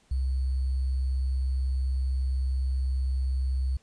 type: tone with sample-and-hold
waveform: sine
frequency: 65.41 Hz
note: C2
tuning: in tune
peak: -24 dBFS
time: 0.11-3.77 s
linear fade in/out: 5 ms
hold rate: 4410 Hz
effects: pink hiss -64 dBFS RMS until 3.82 s + resampled to 22050 Hz